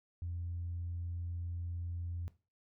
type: tone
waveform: sine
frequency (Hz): 86.3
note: F2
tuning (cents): -20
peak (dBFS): -36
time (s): 0.22-2.28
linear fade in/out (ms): 0
effects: noise-tail reverb RT60 0.3 s tail -17 dB re dry + tanh soft clip ceiling -32 dBFS